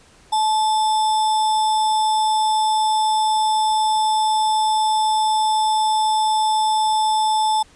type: tone with sample-and-hold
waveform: sine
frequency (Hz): 866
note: A5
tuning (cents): -28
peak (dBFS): -15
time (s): 0.32-7.63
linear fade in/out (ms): 10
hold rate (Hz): 4410
effects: pink hiss -51 dBFS RMS until 7.75 s + resampled to 22050 Hz